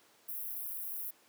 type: high-pass noise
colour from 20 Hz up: white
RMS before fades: -40 dBFS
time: 0.28-1.11 s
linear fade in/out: 10 ms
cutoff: 11000 Hz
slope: 48 dB/octave
effects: pink hiss -64 dBFS RMS until 1.28 s + high-pass 300 Hz 12 dB/octave